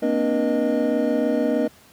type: tone cluster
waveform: triangle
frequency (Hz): 233.2 / 259.7 / 296.5 / 480.3 / 618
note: A#3 / C4 / D4 / B4 / D#5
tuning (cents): +1 / -13 / +17 / -48 / -12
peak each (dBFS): -23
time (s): 0.02-1.68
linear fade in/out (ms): 10
effects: pink hiss -51 dBFS RMS until 1.92 s + high-pass 80 Hz 12 dB/octave